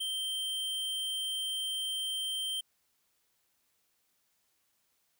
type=tone; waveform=square; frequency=3136 Hz; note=G7; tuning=in tune; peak=-33 dBFS; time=0-2.61 s; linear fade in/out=10 ms; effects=white hiss -75 dBFS RMS until 5.19 s